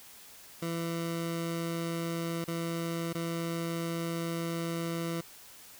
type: tone with dropouts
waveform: 20% pulse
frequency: 167.2 Hz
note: E3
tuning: 25 cents sharp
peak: -27 dBFS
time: 0.62-5.21 s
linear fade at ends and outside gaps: 5 ms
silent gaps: 2.443-2.479 / 3.129-3.149 s
effects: white hiss -52 dBFS RMS until 5.79 s